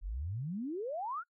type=exponential sweep; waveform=sine; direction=up; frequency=40.51 to 1480 Hz; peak=-35 dBFS; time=0.01-1.24 s; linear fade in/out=50 ms; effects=noise-tail reverb RT60 0.1 s tail -26 dB re dry

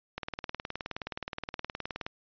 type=click train; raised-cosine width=0.3 ms; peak=-19 dBFS; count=37; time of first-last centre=0.18-2.065 s; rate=19.1 Hz; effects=resampled to 11025 Hz

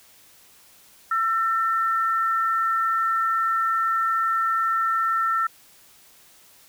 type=tone pair together; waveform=sine; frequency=1338.8 / 1814 Hz; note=E6 / A#6; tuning=+26 / -48 cents; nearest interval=perfect fourth; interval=526 cents; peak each=-20 / -29 dBFS; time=1.11-5.47 s; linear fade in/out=5 ms; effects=white hiss -53 dBFS RMS until 6.68 s

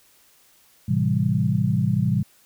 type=chord; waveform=sine; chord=A minor seventh; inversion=none; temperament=equal; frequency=110 / 130.81 / 164.81 / 196 Hz; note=A2 / C3 / E3 / G3; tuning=0 / 0 / 0 / 0 cents; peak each=-24 / -23 / -24 / -24 dBFS; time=0.88-2.23 s; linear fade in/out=10 ms; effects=white hiss -57 dBFS RMS until 2.45 s

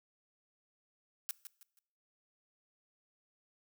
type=noise with echo; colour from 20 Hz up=blue; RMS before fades=-37 dBFS; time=1.29-1.31 s; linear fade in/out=0 ms; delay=160 ms; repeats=3; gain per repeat=-10 dB; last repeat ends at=1.79 s; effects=noise-tail reverb RT60 0.7 s tail -22 dB re dry

